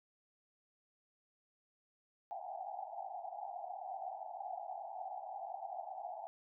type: band-pass noise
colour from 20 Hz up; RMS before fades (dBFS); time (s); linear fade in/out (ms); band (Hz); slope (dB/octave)
white; -45; 2.31-6.27; 0; 680 to 820; 96
effects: none